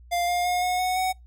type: tone with pitch steps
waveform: square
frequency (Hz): 698.5 / 707.8 / 717.3 / 726.9 / 736.6 / 746.5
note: F5 / F5 / F5 / F#5 / F#5 / F#5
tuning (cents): 0 / +23 / +46 / -31 / -8 / +15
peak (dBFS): -23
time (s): 0.11-1.13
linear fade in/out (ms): 20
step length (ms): 170
effects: noise-tail reverb RT60 0.2 s tail -26 dB re dry + added 60 Hz sine -46 dBFS peak until 1.26 s